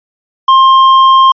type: tone with hard clipping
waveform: triangle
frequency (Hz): 1060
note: C6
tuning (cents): +22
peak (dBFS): -4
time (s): 0.48-1.32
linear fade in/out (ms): 5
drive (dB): 10
effects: resampled to 11025 Hz